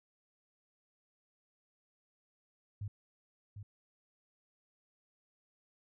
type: tone with echo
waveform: sine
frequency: 102.4 Hz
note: G#2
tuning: 24 cents flat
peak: -37 dBFS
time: 2.81-2.88 s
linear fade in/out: 5 ms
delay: 750 ms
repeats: 1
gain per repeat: -7 dB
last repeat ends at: 3.63 s
effects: none